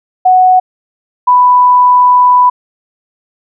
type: tone pair in turn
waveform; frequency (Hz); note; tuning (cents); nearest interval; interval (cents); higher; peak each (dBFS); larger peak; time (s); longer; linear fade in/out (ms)
sine; 740 / 991.6; F#5 / B5; 0 / +7; perfect fourth; 507; second; -3; neither; 0.25-0.6 / 1.27-2.5; second; 10
effects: none